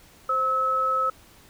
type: tone pair together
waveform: sine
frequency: 523.3 / 1294.5 Hz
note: C5 / E6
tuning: 0 / -32 cents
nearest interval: octave + major third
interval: 1568 cents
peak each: -30 / -21 dBFS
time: 0.29-1.1 s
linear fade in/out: 5 ms
effects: pink hiss -53 dBFS RMS until 1.49 s